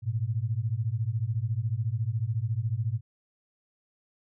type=beating tone pair; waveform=sine; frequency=105.4 / 119.4 Hz; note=G#2 / A#2; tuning=+26 / +42 cents; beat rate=14 Hz; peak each=-29 dBFS; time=0.02-3.01 s; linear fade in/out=50 ms; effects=none